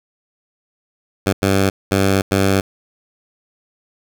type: tone bursts at uneven times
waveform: 10% pulse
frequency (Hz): 97.3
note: G2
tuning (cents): -12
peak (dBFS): -5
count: 4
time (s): 1.26-1.33 / 1.42-1.7 / 1.91-2.22 / 2.31-2.61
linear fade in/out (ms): 10
effects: none